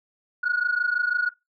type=tone pair together; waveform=sine; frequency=1441.9 / 1468 Hz; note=F#6 / F#6; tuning=-45 / -14 cents; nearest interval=unison; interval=31 cents; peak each=-23 dBFS; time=0.43-1.3 s; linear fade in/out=10 ms; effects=noise-tail reverb RT60 0.2 s tail -19 dB re dry + tanh soft clip ceiling -16 dBFS